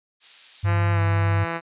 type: noise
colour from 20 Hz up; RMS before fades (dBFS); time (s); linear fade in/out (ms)
violet; -31; 0.2-0.69; 50
type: tone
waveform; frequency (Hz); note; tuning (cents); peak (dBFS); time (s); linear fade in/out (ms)
sine; 99.6; G2; +28; -18; 0.63-1.45; 20
type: tone with pitch glide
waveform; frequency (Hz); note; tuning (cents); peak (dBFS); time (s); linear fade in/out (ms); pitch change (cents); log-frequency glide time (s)
5% pulse; 171.2 to 167; F3 to E3; -34 to +23; -14; 0.64-1.61; 50; -43; 0.92-1
effects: resampled to 8000 Hz